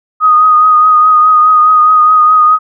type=tone with vibrato; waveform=sine; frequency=1244.5 Hz; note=D#6; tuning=in tune; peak=-3 dBFS; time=0.2-2.59 s; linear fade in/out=50 ms; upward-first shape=triangle; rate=4.8 Hz; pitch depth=30 cents each way; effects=none